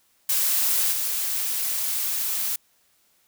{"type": "noise with level steps", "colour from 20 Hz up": "blue", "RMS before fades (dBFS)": [-22, -26], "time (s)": [0.29, 2.56], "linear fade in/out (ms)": 5, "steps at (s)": 0.91, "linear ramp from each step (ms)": 20, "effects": ["white hiss -64 dBFS RMS until 3.27 s"]}